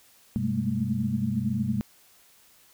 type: tone cluster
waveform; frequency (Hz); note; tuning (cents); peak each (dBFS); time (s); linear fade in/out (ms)
sine; 97 / 127.3 / 201.7 / 214.4 / 223.3; G2 / C3 / G3 / A3 / A3; -18 / -47 / +50 / -45 / +26; -35 / -30 / -29 / -33 / -30; 0.36-1.81; 0
effects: white hiss -58 dBFS RMS until 2.73 s